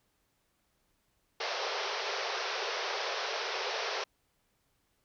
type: band-pass noise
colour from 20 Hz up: pink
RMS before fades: -35 dBFS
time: 1.4-4.04 s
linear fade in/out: 5 ms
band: 390 to 5800 Hz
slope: 96 dB/octave
effects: pink hiss -75 dBFS RMS until 5.04 s